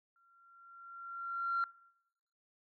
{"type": "tone with exponential growth", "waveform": "sine", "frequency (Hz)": 1374, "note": "F6", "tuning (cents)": -29, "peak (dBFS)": -28, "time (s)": [0.16, 1.64], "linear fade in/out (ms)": 1, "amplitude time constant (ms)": 320, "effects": ["noise-tail reverb RT60 0.8 s tail -22 dB re dry", "tanh soft clip ceiling -26 dBFS"]}